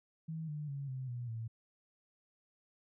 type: tone with pitch steps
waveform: sine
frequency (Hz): 160.5 / 149.75 / 139.72 / 130.37 / 121.64 / 113.49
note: E3 / D3 / C#3 / C3 / B2 / A#2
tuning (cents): -46 / +34 / +14 / -6 / -26 / -46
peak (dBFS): -38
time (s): 0.28-1.48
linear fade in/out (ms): 10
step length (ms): 200
effects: none